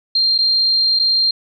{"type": "tone with dropouts", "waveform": "sine", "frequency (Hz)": 4186, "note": "C8", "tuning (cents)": 0, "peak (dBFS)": -12, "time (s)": [0.15, 1.31], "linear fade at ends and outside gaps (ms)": 5, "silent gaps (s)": [[0.38, 0.386], [0.991, 0.996]], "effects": []}